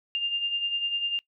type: beating tone pair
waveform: sine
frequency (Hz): 2794 / 2804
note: F7 / F7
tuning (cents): 0 / +6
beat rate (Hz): 10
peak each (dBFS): -34 / -26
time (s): 0.15-1.19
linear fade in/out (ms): 0
effects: noise-tail reverb RT60 0.1 s tail -22 dB re dry